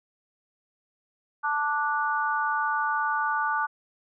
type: harmonic tone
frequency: 293.7 Hz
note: D4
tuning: in tune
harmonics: 3 / 4 / 5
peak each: -28 / -28 / -28 dBFS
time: 1.43-3.67 s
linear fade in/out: 20 ms
effects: none

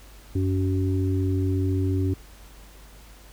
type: harmonic tone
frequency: 94.3 Hz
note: F#2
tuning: 33 cents sharp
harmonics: 1 / 3 / 4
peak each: -22 / -27 / -31 dBFS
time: 0.35-2.14 s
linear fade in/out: 5 ms
effects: added 50 Hz sine -46 dBFS peak until 3.32 s + pink hiss -51 dBFS RMS until 3.32 s

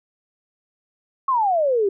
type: exponential sweep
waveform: sine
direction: down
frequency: 1110 to 380.6 Hz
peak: -16 dBFS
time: 1.28-1.89 s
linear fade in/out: 5 ms
effects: none

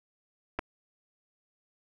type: clicks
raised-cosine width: 0.5 ms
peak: -17 dBFS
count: 2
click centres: 0.589 / 0.592 s
effects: none

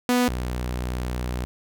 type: tone pair in turn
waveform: sawtooth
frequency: 246.9 / 61.73 Hz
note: B3 / B1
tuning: 0 / 0 cents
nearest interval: 2 octaves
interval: 2400 cents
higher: first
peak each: -14 / -22 dBFS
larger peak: first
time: 0.09-0.28 / 0.28-1.45 s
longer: second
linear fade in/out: 0 ms
effects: none

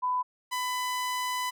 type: tone pair in turn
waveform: sine / sawtooth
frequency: 1000 / 1000 Hz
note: B5 / B5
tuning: +21 / +21 cents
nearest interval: unison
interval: 0 cents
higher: neither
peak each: -25 dBFS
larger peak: neither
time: 0.02-0.23 / 0.51-1.51 s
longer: second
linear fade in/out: 20 ms
effects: none

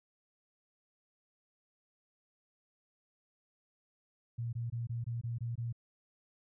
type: tone bursts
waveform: sine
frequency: 117.5 Hz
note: A#2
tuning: 14 cents sharp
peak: -34 dBFS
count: 8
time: 4.38-5.727 s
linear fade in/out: 10 ms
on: 150 ms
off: 21 ms
effects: none

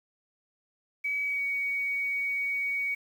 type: tone with pitch glide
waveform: sine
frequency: 2275 to 2246 Hz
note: C#7 to C#7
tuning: +44 to +22 cents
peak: -27 dBFS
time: 1.04-2.95 s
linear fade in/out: 10 ms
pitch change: -22 cents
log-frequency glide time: 1.24-1.47 s
effects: 9-bit

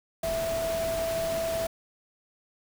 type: tone in noise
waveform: sine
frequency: 659.3 Hz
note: E5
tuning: in tune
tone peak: -27 dBFS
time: 0.23-1.67 s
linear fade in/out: 5 ms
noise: pink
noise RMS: -36 dBFS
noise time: 0.23-1.67 s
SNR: +6 dB
effects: none

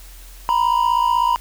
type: tone pair together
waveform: triangle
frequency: 946.9 / 1003 Hz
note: A#5 / B5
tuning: +27 / +26 cents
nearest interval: minor second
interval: 99 cents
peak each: -15 / -16 dBFS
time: 0.49-1.36 s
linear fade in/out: 0 ms
effects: added 43 Hz sine -38 dBFS peak until 1.4 s + white hiss -45 dBFS RMS until 1.4 s

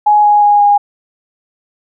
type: tone with pitch steps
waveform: sine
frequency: 837 / 830.7 / 824.5 / 818.4 Hz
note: G#5 / G#5 / G#5 / G#5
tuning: +13 / 0 / -13 / -26 cents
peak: -5 dBFS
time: 0.06-0.78 s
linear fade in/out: 10 ms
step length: 180 ms
effects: none

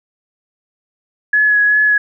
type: tone with vibrato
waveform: sine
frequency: 1689 Hz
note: G#6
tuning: 29 cents sharp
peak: -9 dBFS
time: 1.33-1.98 s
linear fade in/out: 5 ms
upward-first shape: sine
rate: 2.6 Hz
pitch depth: 18 cents each way
effects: none

